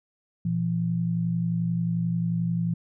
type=tone pair together; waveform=sine; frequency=119.1 / 170.42 Hz; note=A#2 / F3; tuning=+38 / -42 cents; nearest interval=tritone; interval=620 cents; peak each=-29 / -24 dBFS; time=0.45-2.74 s; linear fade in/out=5 ms; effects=none